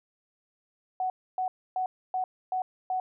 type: tone bursts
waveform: sine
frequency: 744 Hz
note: F#5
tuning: 9 cents sharp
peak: -26 dBFS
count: 6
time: 1-3 s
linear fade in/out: 2 ms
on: 100 ms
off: 280 ms
effects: none